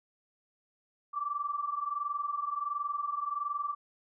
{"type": "tone pair together", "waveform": "sine", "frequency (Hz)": [1149, 1170.4], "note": ["D6", "D6"], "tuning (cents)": [-38, -6], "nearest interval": "unison", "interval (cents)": 32, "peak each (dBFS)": [-36, -33], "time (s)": [1.13, 3.75], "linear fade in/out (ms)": 20, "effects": []}